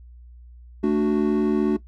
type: chord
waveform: triangle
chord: D major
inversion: second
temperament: equal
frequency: 220 / 293.7 / 370 Hz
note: A3 / D4 / F#4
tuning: 0 / 0 / 0 cents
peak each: -20 dBFS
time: 0.83-1.77 s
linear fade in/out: 10 ms
effects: noise-tail reverb RT60 0.1 s tail -17 dB re dry + added 60 Hz sine -42 dBFS peak until 1.87 s